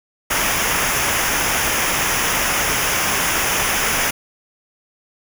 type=noise with comb filter; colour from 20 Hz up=pink; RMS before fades=-19 dBFS; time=0.3-4.11 s; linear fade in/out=10 ms; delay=0.24 ms; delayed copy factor=-0.7; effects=none